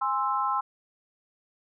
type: chord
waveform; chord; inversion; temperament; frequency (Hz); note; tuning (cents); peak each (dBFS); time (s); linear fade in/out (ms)
sine; Ab augmented; none; equal with one note detuned; 823.4 / 1046.5 / 1318.5; Ab5 / C6 / E6; -15 / 0 / 0; -30 / -27 / -29; 0.01-0.61; 10
effects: none